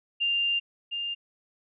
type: tone pair in turn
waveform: sine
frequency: 2794 / 2804 Hz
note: F7 / F7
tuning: 0 / +6 cents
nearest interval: unison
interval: 6 cents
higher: second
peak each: -23 / -29 dBFS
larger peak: first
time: 0.2-0.6 / 0.91-1.15 s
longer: first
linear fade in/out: 20 ms
effects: none